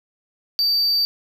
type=tone; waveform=triangle; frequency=4631 Hz; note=D8; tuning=25 cents flat; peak=-15 dBFS; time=0.59-1.05 s; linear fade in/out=0 ms; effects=none